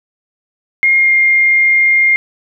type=tone with pitch glide; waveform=sine; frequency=2134 to 2119 Hz; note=C7 to C7; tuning=+34 to +21 cents; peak=-7 dBFS; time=0.83-2.16 s; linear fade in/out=0 ms; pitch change=-13 cents; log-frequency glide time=0.98-1.12 s; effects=none